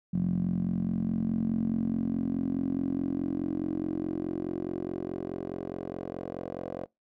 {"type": "tone with band-pass filter sweep", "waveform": "10% pulse", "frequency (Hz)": 44.74, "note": "F1", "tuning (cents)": 43, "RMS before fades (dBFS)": -31, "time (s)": [0.13, 6.86], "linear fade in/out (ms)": 10, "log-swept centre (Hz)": [180, 500], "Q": 5.4, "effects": ["noise-tail reverb RT60 0.2 s tail -26 dB re dry"]}